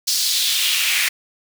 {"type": "noise with high-pass filter sweep", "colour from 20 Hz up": "pink", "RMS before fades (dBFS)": -19, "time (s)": [0.07, 1.09], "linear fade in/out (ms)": 10, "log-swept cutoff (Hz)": [5000, 2100], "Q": 2.5, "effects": []}